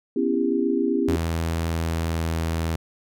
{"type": "chord", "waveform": "sine", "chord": "C# half-diminished seventh", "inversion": "third", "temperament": "just", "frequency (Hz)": [249.5, 277.2, 332.6, 399.1], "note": ["B3", "C#4", "E4", "G4"], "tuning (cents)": [18, 0, 16, 31], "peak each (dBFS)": -25, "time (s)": [0.16, 1.16], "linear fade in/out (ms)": 5}
{"type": "tone with pitch glide", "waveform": "sawtooth", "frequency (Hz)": [82.5, 81.79], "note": ["E2", "E2"], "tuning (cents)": [2, -13], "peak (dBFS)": -19, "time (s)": [1.08, 2.76], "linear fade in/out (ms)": 5, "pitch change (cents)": -15, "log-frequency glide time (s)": [1.62, 2.46]}
{"effects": []}